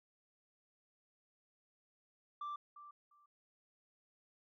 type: tone with echo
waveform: sine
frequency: 1174.7 Hz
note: D6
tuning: in tune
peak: -38 dBFS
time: 2.41-2.56 s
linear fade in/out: 5 ms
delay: 350 ms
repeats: 2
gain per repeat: -14 dB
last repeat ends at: 3.26 s
effects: tanh soft clip ceiling -39 dBFS